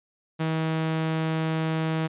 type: tone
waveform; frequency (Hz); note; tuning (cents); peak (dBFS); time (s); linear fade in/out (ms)
sawtooth; 160; D#3; +49; -20; 0.39-2.08; 20
effects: resampled to 8000 Hz